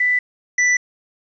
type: tone pair in turn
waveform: sine / square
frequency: 1986 / 1977.9 Hz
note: B6 / B6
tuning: +9 / +2 cents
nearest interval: unison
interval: 7 cents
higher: first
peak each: -14 / -14 dBFS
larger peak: neither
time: 0-0.19 / 0.58-0.77 s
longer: neither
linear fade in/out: 5 ms
effects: resampled to 16000 Hz + 8-bit